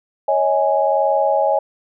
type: chord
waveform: sine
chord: C# suspended second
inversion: none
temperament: equal with one note detuned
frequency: 554.4 / 635.7 / 830.6 Hz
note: C#5 / D#5 / G#5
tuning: 0 / +37 / 0 cents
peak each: -18 dBFS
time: 0.28-1.59 s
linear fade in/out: 5 ms
effects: none